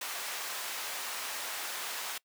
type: high-pass noise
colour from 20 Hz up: pink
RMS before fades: -38 dBFS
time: 0.01-2.18 s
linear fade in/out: 5 ms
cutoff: 910 Hz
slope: 12 dB/octave
effects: noise-tail reverb RT60 0.1 s tail -23 dB re dry